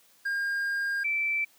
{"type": "tone pair in turn", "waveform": ["triangle", "sine"], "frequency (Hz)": [1612, 2328], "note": ["G6", "D7"], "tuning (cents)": [48, -16], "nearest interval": "tritone", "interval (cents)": 636, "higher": "second", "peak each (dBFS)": -25, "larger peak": "neither", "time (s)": [[0.25, 1.04], [1.04, 1.45]], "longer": "first", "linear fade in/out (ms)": 10, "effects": ["white hiss -61 dBFS RMS until 1.58 s", "high-pass 150 Hz 12 dB/octave"]}